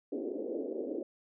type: band-pass noise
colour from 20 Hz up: pink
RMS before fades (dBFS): -37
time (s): 0.12-1.03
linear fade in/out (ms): 5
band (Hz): 270 to 540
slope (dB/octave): 48
effects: none